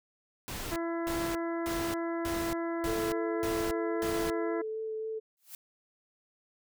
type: noise bursts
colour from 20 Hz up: pink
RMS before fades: -38 dBFS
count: 7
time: 0.48-4.3 s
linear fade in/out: 0 ms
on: 280 ms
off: 310 ms
type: harmonic tone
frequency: 335.3 Hz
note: E4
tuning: 30 cents sharp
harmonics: 1 / 2 / 3 / 4 / 5 / 6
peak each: -32 / -38 / -42 / -44 / -46 / -48 dBFS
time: 0.71-4.62 s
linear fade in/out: 10 ms
type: tone with vibrato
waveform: sine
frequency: 439.3 Hz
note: A4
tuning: 3 cents flat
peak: -33 dBFS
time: 2.86-5.2 s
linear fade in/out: 20 ms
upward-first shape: sine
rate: 3.7 Hz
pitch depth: 10 cents each way
type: noise with exponential growth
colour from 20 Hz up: blue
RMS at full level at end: -41 dBFS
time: 5.37-5.55 s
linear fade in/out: 1 ms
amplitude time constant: 37 ms
effects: none